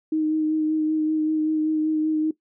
sine tone with vibrato, 311.1 Hz, D#4, in tune, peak -19 dBFS, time 0.12-2.31 s, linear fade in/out 5 ms, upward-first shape sine, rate 5.2 Hz, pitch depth 17 cents each way, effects noise-tail reverb RT60 0.1 s tail -17 dB re dry

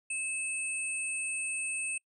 sine tone cluster, 2606 / 8470 / 9010 Hz, E7 / C9 / C#9, -20 / +20 / +27 cents, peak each -34 / -38 / -38 dBFS, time 0.1-1.98 s, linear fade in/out 5 ms, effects noise-tail reverb RT60 0.1 s tail -25 dB re dry

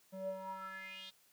square tone with band-pass filter sweep, 190 Hz, F#3, 46 cents sharp, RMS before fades -45 dBFS, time 0.12-1.11 s, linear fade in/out 20 ms, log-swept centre 400 to 3800 Hz, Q 6.3, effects white hiss -69 dBFS RMS until 1.32 s + high-pass 100 Hz 12 dB/octave

